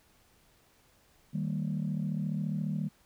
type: chord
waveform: sine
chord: Eb major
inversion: none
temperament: equal with one note detuned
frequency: 155.56 / 196 / 230.3 Hz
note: Eb3 / G3 / Bb3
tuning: 0 / 0 / -21 cents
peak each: -32 / -33 / -37 dBFS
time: 1.33-2.89 s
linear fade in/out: 20 ms
effects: tanh soft clip ceiling -23 dBFS + pink hiss -65 dBFS RMS until 3.05 s